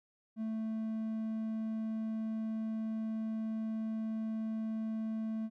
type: tone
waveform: triangle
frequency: 220.8 Hz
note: A3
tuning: 6 cents sharp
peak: -32 dBFS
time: 0.36-5.5 s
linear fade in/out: 50 ms
effects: none